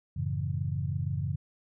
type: chord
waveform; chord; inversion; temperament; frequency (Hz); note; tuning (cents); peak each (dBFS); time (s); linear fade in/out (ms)
sine; F# minor seventh; none; equal; 92.5 / 110 / 138.59 / 164.81; F#2 / A2 / C#3 / E3; 0 / 0 / 0 / 0; -33 / -36 / -32 / -38; 0.16-1.36; 10
effects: none